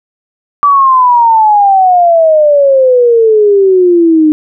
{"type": "exponential sweep", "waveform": "sine", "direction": "down", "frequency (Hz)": [1163, 302.6], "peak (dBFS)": -3, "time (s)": [0.63, 4.32], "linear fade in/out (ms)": 0, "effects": []}